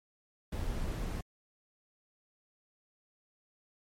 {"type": "noise", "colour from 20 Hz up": "brown", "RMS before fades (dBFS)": -35, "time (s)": [0.52, 1.21], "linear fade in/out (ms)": 5, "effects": ["MP3 64 kbps"]}